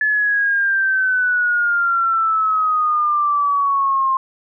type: exponential sweep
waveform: sine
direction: down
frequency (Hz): 1725 to 1056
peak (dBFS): -14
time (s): 0.01-4.17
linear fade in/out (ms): 2
effects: none